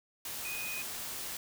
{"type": "tone in noise", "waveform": "sine", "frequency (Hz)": 2489, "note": "D#7", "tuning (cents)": 0, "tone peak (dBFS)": -38, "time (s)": [0.45, 0.82], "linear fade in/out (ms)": 2, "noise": "white", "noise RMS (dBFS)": -40, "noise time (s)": [0.25, 1.37], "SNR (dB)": -1, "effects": []}